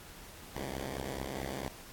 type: beating tone pair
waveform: 5% pulse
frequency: 64.7 / 69.2 Hz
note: C2 / C#2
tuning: -19 / -2 cents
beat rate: 4.5 Hz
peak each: -29 dBFS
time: 0.55-1.69 s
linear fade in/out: 5 ms
effects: pink hiss -51 dBFS RMS until 1.92 s + AAC 64 kbps